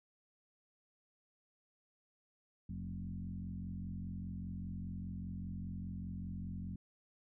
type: tone with frequency modulation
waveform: sine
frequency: 135.6 Hz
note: C#3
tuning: 38 cents flat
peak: -40 dBFS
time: 2.69-6.76 s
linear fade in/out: 5 ms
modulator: 45 Hz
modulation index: 2
effects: none